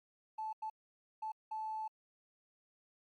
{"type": "tone bursts at uneven times", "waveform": "triangle", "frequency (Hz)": 872, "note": "A5", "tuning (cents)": -16, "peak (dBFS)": -34, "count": 4, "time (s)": [[0.38, 0.53], [0.62, 0.7], [1.22, 1.32], [1.51, 1.88]], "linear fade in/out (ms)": 10, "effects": ["tanh soft clip ceiling -36 dBFS", "Opus 48 kbps"]}